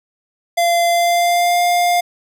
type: tone with pitch glide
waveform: square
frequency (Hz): 688 to 704.1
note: F5 to F5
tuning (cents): -26 to +14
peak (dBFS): -13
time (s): 0.57-2.01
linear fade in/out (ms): 10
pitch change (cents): +40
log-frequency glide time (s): 0.9-1.61
effects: none